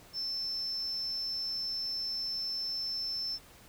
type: tone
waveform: sine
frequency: 5310 Hz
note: E8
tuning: 12 cents sharp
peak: -31 dBFS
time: 0.13-3.39 s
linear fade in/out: 50 ms
effects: tanh soft clip ceiling -30 dBFS + pink hiss -56 dBFS RMS until 3.68 s